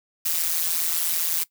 blue noise with amplitude modulation, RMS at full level -20 dBFS, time 0.25-1.44 s, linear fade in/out 10 ms, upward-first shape sine, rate 167 Hz, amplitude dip 100%, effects noise-tail reverb RT60 0.1 s tail -19 dB re dry

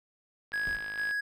click train, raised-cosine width 0.3 ms, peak -28 dBFS, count 32, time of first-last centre 0.52-1.11 s, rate 52.5 Hz
triangle tone with tremolo, 1664 Hz, G#6, 3 cents sharp, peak -27 dBFS, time 0.53-1.21 s, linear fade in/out 10 ms, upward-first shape square, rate 2.2 Hz, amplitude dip 50%
brown noise with exponential decay, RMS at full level -39 dBFS, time 0.67-1 s, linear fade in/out 0 ms, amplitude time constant 71 ms
effects none

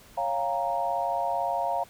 sine chord, G half-diminished seventh, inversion second, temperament equal with one note detuned, 554.4 / 698.5 / 796.3 / 932.3 Hz, Db5 / F5 / G5 / Bb5, 0 / 0 / +27 / 0 cents, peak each -33 / -28 / -34 / -30 dBFS, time 0.17-1.84 s, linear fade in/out 10 ms, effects pink hiss -53 dBFS RMS until 1.89 s

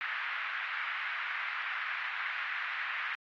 white band-pass noise, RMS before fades -36 dBFS, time 0.01-3.15 s, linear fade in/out 0 ms, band 1300 to 2200 Hz, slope 24 dB/octave, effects low-pass 4000 Hz 12 dB/octave + AAC 48 kbps

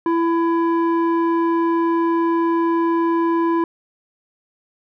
square tone with low-pass filter, 333.9 Hz, E4, 22 cents sharp, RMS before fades -18 dBFS, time 0.06-3.64 s, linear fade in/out 2 ms, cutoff 1100 Hz, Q 1.7, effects none

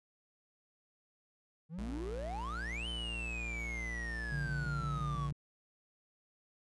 triangle exponential two-way sweep, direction up then down, 150.9 to 3092 to 1095 Hz, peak -38 dBFS, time 1.69-5.3 s, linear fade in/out 50 ms, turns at 2.88 s
45% pulse tone, 58.27 Hz, A#1, in tune, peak -40 dBFS, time 1.78-5.31 s, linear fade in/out 5 ms
sine tone bursts, 144.4 Hz, D3, 29 cents flat, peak -35 dBFS, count 6, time 4.32-5.325 s, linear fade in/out 2 ms, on 150 ms, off 21 ms
effects resampled to 24000 Hz

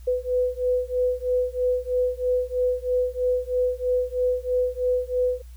sine beating tone pair, 498.5 / 501.6 Hz, B4 / B4, +16 / +27 cents, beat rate 3.1 Hz, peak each -24 dBFS, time 0.07-5.42 s, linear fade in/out 10 ms, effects added 60 Hz sine -39 dBFS peak until 5.56 s + white hiss -59 dBFS RMS until 5.56 s

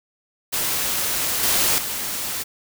white noise with level steps, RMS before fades -23 / -19 / -27 dBFS, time 0.52-2.44 s, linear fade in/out 20 ms, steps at 1.43 / 1.78 s, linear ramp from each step 2 ms, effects none

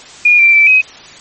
sine tone with pitch steps, 2433 / 2355 / 2328 / 2530 Hz, D#7 / D7 / D7 / D#7, -39 / +4 / -16 / +28 cents, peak -4 dBFS, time 0.25-0.81 s, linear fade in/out 5 ms, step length 140 ms, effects white hiss -35 dBFS RMS until 1.2 s + MP3 32 kbps

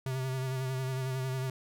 square tone with vibrato, 130.81 Hz, C3, in tune, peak -32 dBFS, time 0.06-1.5 s, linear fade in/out 2 ms, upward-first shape sine, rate 11 Hz, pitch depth 32 cents each way, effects none

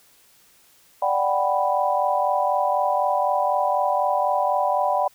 sine chord, G major seventh, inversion second, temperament equal, 587.3 / 740 / 784 / 987.8 Hz, D5 / F#5 / G5 / B5, 0 / 0 / 0 / 0 cents, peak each -24 dBFS, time 1.02-5.08 s, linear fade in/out 5 ms, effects white hiss -56 dBFS RMS until 5.14 s

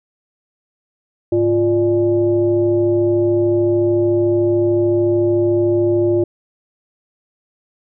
sine tone with frequency modulation, 349.2 Hz, F4, in tune, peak -12 dBFS, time 1.32-6.24 s, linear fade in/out 5 ms, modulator 244 Hz, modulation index 0.63, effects none

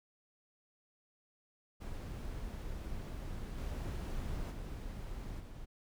brown noise with level steps, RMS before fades -42 / -39 / -43 / -48 dBFS, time 1.8-5.66 s, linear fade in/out 20 ms, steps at 3.57 / 4.5 / 5.39 s, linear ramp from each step 20 ms, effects none

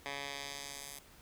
10% pulse tone with band-pass filter sweep, 140.7 Hz, C#3, 26 cents sharp, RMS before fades -44 dBFS, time 0.06-0.99 s, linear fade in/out 0 ms, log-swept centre 2300 to 11000 Hz, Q 0.83, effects pink hiss -59 dBFS RMS until 1.21 s

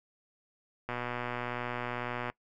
click train, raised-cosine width 0.5 ms, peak -20 dBFS, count 173, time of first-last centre 0.89-2.3 s, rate 122 Hz, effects noise-tail reverb RT60 0.1 s tail -22 dB re dry

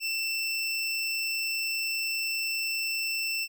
25% pulse tone, 2675 Hz, E7, 25 cents sharp, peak -24 dBFS, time 0-3.48 s, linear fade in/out 50 ms, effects none

